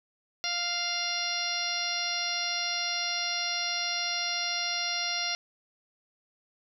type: harmonic tone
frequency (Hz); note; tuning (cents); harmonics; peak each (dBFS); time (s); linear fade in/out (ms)
698.5; F5; 0; 1 / 2 / 3 / 4 / 5 / 6 / 7 / 8; -39 / -39 / -36 / -37 / -38 / -35 / -38 / -34; 0.44-5.35; 0
effects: none